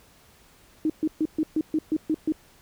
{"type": "tone bursts", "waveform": "sine", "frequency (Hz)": 312.3, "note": "D#4", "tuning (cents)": 7, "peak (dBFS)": -20, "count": 9, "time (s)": [0.85, 2.322], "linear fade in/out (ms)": 2, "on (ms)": 48, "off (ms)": 130, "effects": ["pink hiss -56 dBFS RMS until 2.61 s"]}